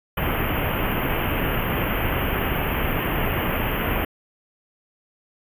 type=band-stop noise; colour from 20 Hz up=pink; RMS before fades=-23 dBFS; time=0.17-4.05 s; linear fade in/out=5 ms; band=3100 to 12000 Hz; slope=96 dB/octave; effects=resampled to 32000 Hz